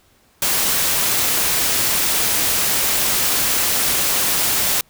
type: noise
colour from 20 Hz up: white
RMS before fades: -18 dBFS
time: 0.42-4.81 s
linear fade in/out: 2 ms
effects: pink hiss -56 dBFS RMS until 4.89 s